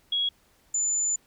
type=tone pair in turn; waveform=sine; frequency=3322 / 7039 Hz; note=G#7 / A8; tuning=0 / 0 cents; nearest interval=octave + minor second; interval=1300 cents; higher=second; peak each=-23 dBFS; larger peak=neither; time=0.12-0.29 / 0.74-1.16 s; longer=second; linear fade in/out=5 ms; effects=pink hiss -63 dBFS RMS until 1.26 s